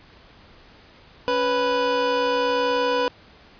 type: tone pair together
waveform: 25% pulse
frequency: 277.5 / 494.4 Hz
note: C#4 / B4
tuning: +2 / +2 cents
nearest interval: minor seventh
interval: 1000 cents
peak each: -26 / -16 dBFS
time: 1.28-3.08 s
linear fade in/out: 0 ms
effects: pink hiss -50 dBFS RMS until 3.59 s + resampled to 11025 Hz